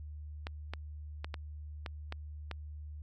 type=clicks; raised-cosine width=0.3 ms; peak=-23 dBFS; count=7; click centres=0.469 / 0.736 / 1.245 / 1.342 / 1.862 / 2.124 / 2.513 s; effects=added 75 Hz sine -42 dBFS peak until 3.02 s